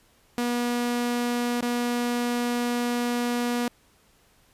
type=tone with dropouts; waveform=sawtooth; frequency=241.3 Hz; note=B3; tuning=40 cents flat; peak=-20 dBFS; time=0.38-3.68 s; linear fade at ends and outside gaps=0 ms; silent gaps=1.608-1.626 s; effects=pink hiss -61 dBFS RMS until 4.53 s + resampled to 32000 Hz